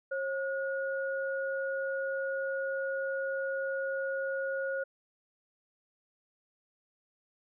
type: tone pair together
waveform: sine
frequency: 541 / 1444.3 Hz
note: C#5 / F#6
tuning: -42 / -42 cents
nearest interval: octave + perfect fourth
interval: 1700 cents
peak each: -32 / -36 dBFS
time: 0.11-4.84 s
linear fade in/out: 10 ms
effects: none